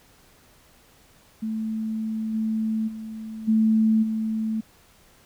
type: tone with level steps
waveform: sine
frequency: 220 Hz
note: A3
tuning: in tune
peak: -25 / -22 / -32 / -16 / -23 dBFS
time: 1.42-4.61 s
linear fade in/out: 10 ms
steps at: 2.33 / 2.87 / 3.47 / 4.02 s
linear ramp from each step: 20 ms
effects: pink hiss -56 dBFS RMS until 5.25 s